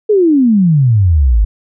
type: exponential sweep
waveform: sine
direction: down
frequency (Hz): 440 to 48.95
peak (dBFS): -6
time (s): 0.09-1.45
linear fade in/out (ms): 10
effects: none